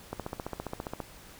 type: click train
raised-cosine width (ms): 1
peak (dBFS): -20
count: 14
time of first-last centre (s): 0.13-1.002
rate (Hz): 14.9
effects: pink hiss -51 dBFS RMS until 1.39 s